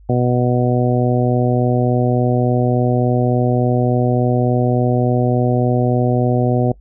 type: harmonic tone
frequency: 123.47 Hz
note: B2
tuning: in tune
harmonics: 1 / 2 / 3 / 4 / 5 / 6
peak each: -16 / -19 / -21 / -22 / -23 / -24 dBFS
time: 0.09-6.72 s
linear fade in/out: 5 ms
effects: noise-tail reverb RT60 0.1 s tail -21 dB re dry + added 50 Hz sine -41 dBFS peak until 6.8 s